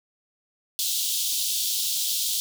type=high-pass noise; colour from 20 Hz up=pink; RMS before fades=-26 dBFS; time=0.79-2.4 s; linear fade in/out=0 ms; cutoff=3200 Hz; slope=48 dB/octave; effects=none